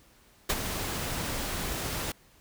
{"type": "noise with ADSR envelope", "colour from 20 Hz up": "pink", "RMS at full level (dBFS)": -24, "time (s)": [0.49, 2.12], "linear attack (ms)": 11, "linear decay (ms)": 40, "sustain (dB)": -9, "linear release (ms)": 4, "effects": ["pink hiss -60 dBFS RMS until 2.4 s"]}